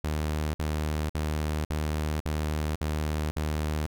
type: tone bursts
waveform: sawtooth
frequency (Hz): 76.5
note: D#2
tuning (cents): -29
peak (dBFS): -23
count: 7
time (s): 0.04-3.864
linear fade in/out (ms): 0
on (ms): 500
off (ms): 54
effects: none